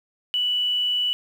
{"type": "tone with quantisation", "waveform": "sine", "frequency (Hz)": 2960, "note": "F#7", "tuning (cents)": 0, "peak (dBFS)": -20, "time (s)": [0.34, 1.13], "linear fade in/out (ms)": 0, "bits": 8, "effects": []}